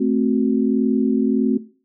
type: chord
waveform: sine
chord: F# diminished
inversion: first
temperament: equal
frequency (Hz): 220 / 261.6 / 370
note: A3 / C4 / F#4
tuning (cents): 0 / 0 / 0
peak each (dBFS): -20 / -18 / -22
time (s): 0-1.58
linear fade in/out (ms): 10
effects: noise-tail reverb RT60 0.4 s tail -17 dB re dry